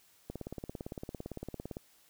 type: click train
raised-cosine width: 2 ms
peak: -26 dBFS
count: 27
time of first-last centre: 0.3-1.769 s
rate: 17.7 Hz
effects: white hiss -65 dBFS RMS until 2.09 s